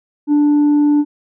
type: tone with tanh clipping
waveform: sine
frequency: 293.7 Hz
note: D4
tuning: in tune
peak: -10 dBFS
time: 0.27-1.05 s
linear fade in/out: 50 ms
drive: 2 dB
effects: none